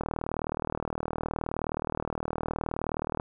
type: click train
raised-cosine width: 1 ms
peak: -16 dBFS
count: 126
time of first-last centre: 0.01-3.199 s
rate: 39.2 Hz
effects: none